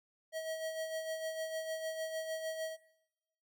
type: tone with tremolo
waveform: square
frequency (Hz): 640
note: D#5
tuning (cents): +49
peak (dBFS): -36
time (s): 0.32-2.77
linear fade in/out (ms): 50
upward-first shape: sine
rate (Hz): 6.6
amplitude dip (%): 50
effects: noise-tail reverb RT60 0.9 s tail -18 dB re dry